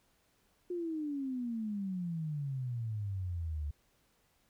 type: exponential sweep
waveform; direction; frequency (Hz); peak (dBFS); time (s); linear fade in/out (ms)
sine; down; 360.9 to 71.4; -34; 0.7-3.71; 5
effects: pink hiss -72 dBFS RMS until 4.49 s